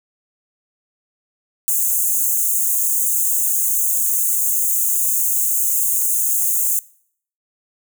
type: high-pass noise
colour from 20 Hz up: white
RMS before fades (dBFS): -18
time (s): 1.68-6.79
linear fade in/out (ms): 0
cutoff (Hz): 6400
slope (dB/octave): 96
effects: noise-tail reverb RT60 0.6 s tail -22 dB re dry